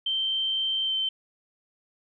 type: tone with pitch glide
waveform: sine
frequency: 3124 to 3097 Hz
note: G7 to G7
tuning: -7 to -22 cents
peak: -24 dBFS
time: 0.06-1.09 s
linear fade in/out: 5 ms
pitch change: -15 cents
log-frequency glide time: 0.85-0.93 s
effects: none